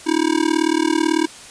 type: tone with amplitude modulation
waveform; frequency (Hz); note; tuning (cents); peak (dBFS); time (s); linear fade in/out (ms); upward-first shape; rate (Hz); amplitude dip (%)
square; 320; D#4; +49; -12; 0.06-1.27; 20; sine; 38.1; 100
effects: white hiss -39 dBFS RMS until 1.5 s + resampled to 22050 Hz